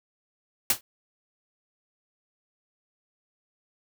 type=noise with exponential decay; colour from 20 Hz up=white; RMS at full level=-17 dBFS; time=0.7-0.81 s; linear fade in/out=2 ms; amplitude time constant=22 ms; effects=none